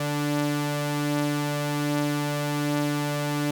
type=tone pair together; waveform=sawtooth; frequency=146.83 / 292.4 Hz; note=D3 / D4; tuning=0 / -7 cents; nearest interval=octave; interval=1193 cents; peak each=-23 dBFS; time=0-3.51 s; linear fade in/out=5 ms; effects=none